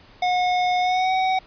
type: tone with pitch glide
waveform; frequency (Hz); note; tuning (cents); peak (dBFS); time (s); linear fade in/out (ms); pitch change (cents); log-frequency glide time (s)
square; 725 to 752.7; F#5 to F#5; -35 to +29; -19; 0.22-1.39; 5; +64; 0.8-1.12
effects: pink hiss -50 dBFS RMS until 1.46 s + resampled to 11025 Hz